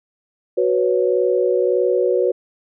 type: chord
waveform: sine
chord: F# suspended fourth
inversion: none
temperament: just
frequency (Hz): 370 / 493.3 / 555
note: F#4 / B4 / C#5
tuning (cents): 0 / -2 / +2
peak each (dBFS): -18 / -18 / -21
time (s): 0.57-2.32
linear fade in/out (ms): 10
effects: none